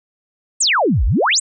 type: exponential two-way sweep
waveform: sine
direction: down then up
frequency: 8870 to 43.65 to 8870 Hz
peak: -12 dBFS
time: 0.6-1.4 s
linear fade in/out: 10 ms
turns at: 1.05 s
effects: none